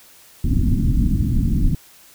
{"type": "low-pass noise", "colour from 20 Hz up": "pink", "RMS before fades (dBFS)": -17, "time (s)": [0.44, 1.75], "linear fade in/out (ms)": 5, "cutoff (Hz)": 280, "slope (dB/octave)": 48, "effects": ["white hiss -48 dBFS RMS until 2.14 s"]}